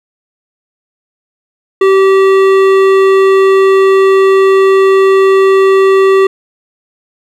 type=tone with hard clipping; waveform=sine; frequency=386.1 Hz; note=G4; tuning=26 cents flat; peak=-6 dBFS; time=1.81-6.27 s; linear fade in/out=5 ms; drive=13 dB; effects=none